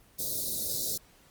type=band-stop noise; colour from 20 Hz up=white; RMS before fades=-32 dBFS; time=0.18-0.98 s; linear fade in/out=20 ms; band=650 to 3700 Hz; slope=96 dB/octave; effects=pink hiss -60 dBFS RMS until 1.3 s + Opus 24 kbps